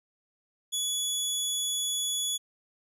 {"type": "tone", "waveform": "20% pulse", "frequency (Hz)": 3400, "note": "G#7", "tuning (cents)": 40, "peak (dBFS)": -22, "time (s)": [0.72, 2.38], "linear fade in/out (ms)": 20, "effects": []}